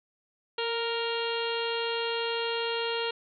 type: harmonic tone with a mistuned harmonic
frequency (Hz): 466.2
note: A#4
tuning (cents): 0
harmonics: 1 / 2 / 3 / 4 / 5 / 6 / 7 / 8 / 9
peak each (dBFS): -31 / -36 / -38 / -42 / -43 / -36 / -38 / -45 / -40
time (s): 0.58-3.11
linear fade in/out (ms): 5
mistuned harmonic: 1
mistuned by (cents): -20
effects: none